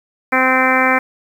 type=harmonic tone; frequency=259 Hz; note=C4; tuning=17 cents flat; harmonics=1 / 2 / 3 / 4 / 5 / 6 / 7 / 8 / 9; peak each=-20 / -20 / -20 / -20 / -20 / -20 / -20 / -20 / -20 dBFS; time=0.32-0.99 s; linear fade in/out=10 ms; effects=7-bit